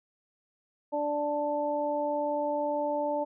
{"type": "harmonic tone", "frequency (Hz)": 293.7, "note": "D4", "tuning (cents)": 0, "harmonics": [1, 2, 3], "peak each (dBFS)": [-35, -29, -32], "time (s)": [0.92, 3.25], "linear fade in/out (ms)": 20, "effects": []}